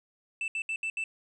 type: tone bursts at uneven times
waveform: triangle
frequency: 2651 Hz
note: E7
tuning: 9 cents sharp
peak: -28 dBFS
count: 5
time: 0.41-0.48 / 0.55-0.62 / 0.69-0.76 / 0.83-0.9 / 0.97-1.04 s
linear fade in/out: 2 ms
effects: resampled to 22050 Hz + 11-bit